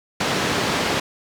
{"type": "band-pass noise", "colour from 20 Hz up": "pink", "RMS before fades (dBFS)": -22, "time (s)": [0.2, 1], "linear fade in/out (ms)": 5, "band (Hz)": [170, 5100], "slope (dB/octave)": 12, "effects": []}